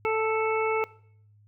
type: harmonic tone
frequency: 440.2 Hz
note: A4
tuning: 1 cent sharp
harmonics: 1 / 2 / 3 / 5 / 6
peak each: -25 / -30 / -32 / -32 / -38 dBFS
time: 0.05-0.84 s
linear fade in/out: 0 ms
effects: noise-tail reverb RT60 0.6 s tail -21 dB re dry + added 104 Hz sine -55 dBFS peak until 1.47 s